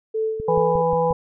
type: tone with tremolo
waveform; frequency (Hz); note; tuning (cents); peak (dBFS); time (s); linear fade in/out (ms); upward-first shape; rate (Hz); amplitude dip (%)
sine; 440; A4; 0; -19; 0.14-0.82; 10; sine; 2.8; 60
type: click train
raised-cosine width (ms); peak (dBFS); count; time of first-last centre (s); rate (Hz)
5; -19; 5; 0.4-1.109; 5.64
type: harmonic tone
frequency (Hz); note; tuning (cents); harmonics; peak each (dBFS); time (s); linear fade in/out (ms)
165.4; E3; +6; 1 / 3 / 5 / 6; -26 / -19 / -23 / -26; 0.48-1.13; 5
effects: none